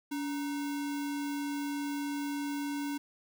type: tone with sample-and-hold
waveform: sine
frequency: 285.9 Hz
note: D4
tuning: 46 cents flat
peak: -32 dBFS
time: 0.11-2.98 s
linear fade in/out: 10 ms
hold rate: 1225 Hz
effects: none